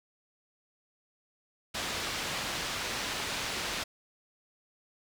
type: low-pass noise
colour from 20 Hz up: white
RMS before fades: -35 dBFS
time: 1.74-3.84 s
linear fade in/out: 10 ms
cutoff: 4400 Hz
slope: 12 dB/octave
effects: none